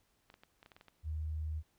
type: clicks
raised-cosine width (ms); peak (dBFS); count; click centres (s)
0.3; -39; 9; 0.301 / 0.341 / 0.435 / 0.629 / 0.661 / 0.718 / 0.765 / 0.811 / 0.883
type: tone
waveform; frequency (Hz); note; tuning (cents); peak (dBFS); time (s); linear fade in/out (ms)
sine; 77.78; D#2; 0; -35; 1.03-1.63; 50
effects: pink hiss -75 dBFS RMS until 1.78 s